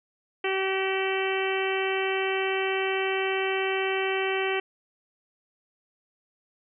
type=harmonic tone; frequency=383.5 Hz; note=G4; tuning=38 cents flat; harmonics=1 / 2 / 3 / 4 / 5 / 6 / 7 / 8; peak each=-27 / -33 / -37 / -36 / -34 / -34 / -34 / -37 dBFS; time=0.44-4.6 s; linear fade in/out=5 ms; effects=none